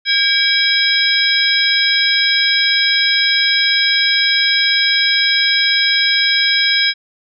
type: tone cluster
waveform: sine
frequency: 1618 / 2301 / 3263 / 3866 / 5080 Hz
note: G#6 / D7 / G#7 / B7 / D#8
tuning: -46 / -36 / -31 / -38 / +35 cents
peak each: -18 dBFS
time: 0.05-6.94 s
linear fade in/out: 50 ms
effects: none